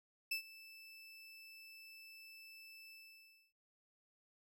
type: tone with ADSR envelope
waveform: 30% pulse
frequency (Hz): 2637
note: E7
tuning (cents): 0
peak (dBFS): -32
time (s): 0.31-3.53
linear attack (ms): 8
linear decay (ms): 100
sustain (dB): -20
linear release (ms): 620
effects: none